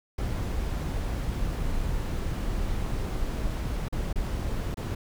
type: noise with dropouts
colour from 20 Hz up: brown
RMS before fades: -29 dBFS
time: 0.18-4.95 s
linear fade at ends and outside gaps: 5 ms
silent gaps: 3.885-3.925 / 4.129-4.157 / 4.744-4.77 s
effects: none